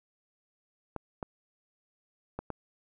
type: clicks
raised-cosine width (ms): 1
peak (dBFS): -21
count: 4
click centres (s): 0.963 / 1.228 / 2.39 / 2.503
effects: none